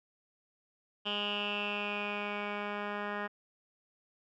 10% pulse tone with low-pass filter sweep, 205.8 Hz, G#3, 16 cents flat, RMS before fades -36 dBFS, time 1.05-3.28 s, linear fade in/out 20 ms, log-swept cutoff 3000 to 1900 Hz, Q 9.9, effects none

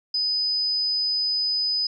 sine tone, 5000 Hz, D#8, 8 cents sharp, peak -21 dBFS, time 0.14-1.87 s, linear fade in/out 5 ms, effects none

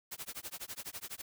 white noise with tremolo, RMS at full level -41 dBFS, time 0.11-1.22 s, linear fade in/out 10 ms, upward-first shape sine, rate 12 Hz, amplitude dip 100%, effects none

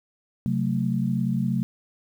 sine chord, F# diminished, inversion second, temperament just, 133.2 / 185 / 222 Hz, C3 / F#3 / A3, +31 / 0 / +16 cents, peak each -26 dBFS, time 0.46-1.63 s, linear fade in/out 0 ms, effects 9-bit

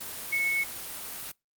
sine tone in noise, 2200 Hz, C#7, 14 cents flat, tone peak -24 dBFS, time 0.32-0.64 s, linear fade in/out 10 ms, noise white, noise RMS -38 dBFS, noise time 0-1.32 s, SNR +11 dB, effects noise-tail reverb RT60 0.2 s tail -24 dB re dry + Opus 24 kbps

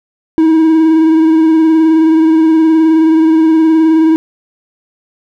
triangle tone with vibrato, 320 Hz, D#4, 49 cents sharp, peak -3 dBFS, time 0.38-4.16 s, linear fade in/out 0 ms, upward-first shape sine, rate 19 Hz, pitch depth 28 cents each way, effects none

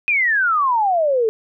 sine exponential sweep, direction down, 2512 to 427.5 Hz, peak -14 dBFS, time 0.08-1.29 s, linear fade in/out 0 ms, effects none

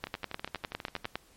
two click trains, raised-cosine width 0.3 ms, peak -23 / -16 dBFS, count 13 / 12, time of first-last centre 0.07-1.046 / 0.04-1.156 s, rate 12.3 / 9.86 Hz, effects pink hiss -61 dBFS RMS until 1.36 s + MP3 64 kbps

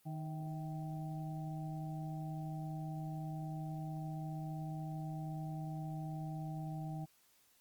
harmonic tone with a mistuned harmonic, 155.56 Hz, D#3, in tune, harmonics 1 / 2 / 4 / 5, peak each -40 / -50 / -55 / -50 dBFS, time 0.05-7.06 s, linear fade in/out 20 ms, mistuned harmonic 4, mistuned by +70 cents, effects white hiss -70 dBFS RMS until 7.6 s + Opus 32 kbps

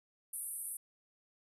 white band-pass noise, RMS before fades -42 dBFS, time 0.33-0.77 s, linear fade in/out 5 ms, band 8900 to 12000 Hz, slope 96 dB/octave, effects none

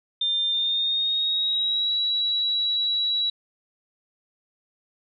sine tone with pitch glide, 3600 to 3903 Hz, A7 to B7, +39 to -21 cents, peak -21 dBFS, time 0.21-3.3 s, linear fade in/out 5 ms, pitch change +140 cents, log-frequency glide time 0.5-1.95 s, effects none

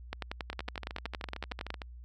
two click trains, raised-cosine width 0.3 ms, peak -23 / -19 dBFS, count 18 / 18, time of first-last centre 0.53-1.818 / 0.13-1.704 s, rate 13.2 / 10.8 Hz, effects added 60 Hz sine -45 dBFS peak until 2.04 s

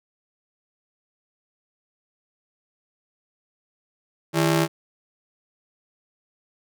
sawtooth ring-modulated tone, 246.9 Hz, B3, in tune, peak -11 dBFS, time 4.33-4.68 s, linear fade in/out 50 ms, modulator 88.9 Hz, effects none

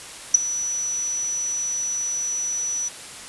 sine tone with ADSR envelope, 5920 Hz, F#8, in tune, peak -5 dBFS, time 0.34-2.89 s, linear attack 8 ms, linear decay 11 ms, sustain -18 dB, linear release 14 ms, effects white hiss -38 dBFS RMS until 3.28 s + resampled to 24000 Hz

